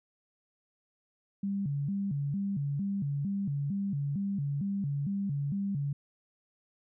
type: tone with vibrato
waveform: sine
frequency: 167.8 Hz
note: E3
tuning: 31 cents sharp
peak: -29 dBFS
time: 1.43-5.93 s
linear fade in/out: 5 ms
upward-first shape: square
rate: 2.2 Hz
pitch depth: 290 cents each way
effects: none